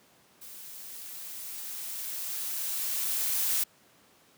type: noise with level ramp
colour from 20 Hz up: blue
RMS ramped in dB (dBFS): -46 to -27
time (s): 0.41-3.64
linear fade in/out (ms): 10
effects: pink hiss -61 dBFS RMS until 4.37 s + high-pass 150 Hz 12 dB/octave